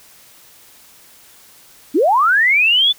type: linear sweep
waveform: sine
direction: up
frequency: 246.9 to 3529 Hz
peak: -10 dBFS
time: 1.94-2.93 s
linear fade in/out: 20 ms
effects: white hiss -46 dBFS RMS until 2.98 s